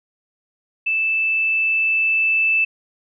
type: tone with level ramp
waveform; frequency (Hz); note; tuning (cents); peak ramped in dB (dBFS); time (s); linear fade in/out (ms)
sine; 2637; E7; 0; -17 to -14; 0.86-2.65; 10
effects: none